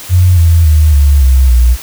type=tone with pitch steps; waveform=sine; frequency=90.3 / 83.29 / 76.82 / 70.85 / 65.34 / 60.27 Hz; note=F#2 / E2 / D#2 / C#2 / C2 / B1; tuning=-42 / +18 / -22 / +38 / -2 / -42 cents; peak=-3 dBFS; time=0.09-1.77 s; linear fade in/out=50 ms; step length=280 ms; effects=white hiss -28 dBFS RMS until 1.82 s